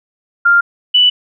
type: tone pair in turn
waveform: sine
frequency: 1396.9 / 2969 Hz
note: F6 / F#7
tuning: 0 / +5 cents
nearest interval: octave + minor second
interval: 1305 cents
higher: second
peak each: -6 dBFS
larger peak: neither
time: 0.45-0.61 / 0.94-1.1 s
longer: neither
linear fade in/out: 10 ms
effects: none